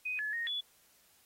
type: tone with pitch steps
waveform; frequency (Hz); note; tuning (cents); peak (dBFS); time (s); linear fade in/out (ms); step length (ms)
sine; 2501 / 1711 / 1860 / 3424; D#7 / A6 / A#6 / A7; +8 / -49 / -4 / -48; -33; 0.05-0.61; 10; 140
effects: white hiss -66 dBFS RMS until 1.25 s + AAC 48 kbps